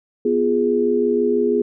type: chord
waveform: sine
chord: F diminished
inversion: second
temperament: equal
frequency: 246.9 / 349.2 / 415.3 Hz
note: Cb4 / F4 / Ab4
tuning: 0 / 0 / 0 cents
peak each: -21 / -22 / -17 dBFS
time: 0.25-1.62 s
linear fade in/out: 5 ms
effects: none